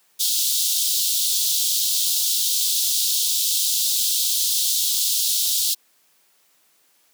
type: high-pass noise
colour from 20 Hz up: pink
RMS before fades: -21 dBFS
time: 0.19-5.75 s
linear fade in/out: 20 ms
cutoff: 3400 Hz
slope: 48 dB/octave
effects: white hiss -61 dBFS RMS until 7.13 s + high-pass 200 Hz 12 dB/octave